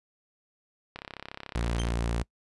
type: click train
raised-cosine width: 0.3 ms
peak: -22 dBFS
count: 33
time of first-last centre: 0.96-1.907 s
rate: 33.8 Hz
type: tone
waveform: sawtooth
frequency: 57.9 Hz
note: A#1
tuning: 11 cents flat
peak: -23 dBFS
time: 1.55-2.23 s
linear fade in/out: 5 ms
type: tone with exponential decay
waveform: sawtooth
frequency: 3136 Hz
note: G7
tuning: in tune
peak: -29 dBFS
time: 1.79-1.9 s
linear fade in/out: 5 ms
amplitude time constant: 22 ms
effects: noise-tail reverb RT60 0.1 s tail -24 dB re dry + resampled to 24000 Hz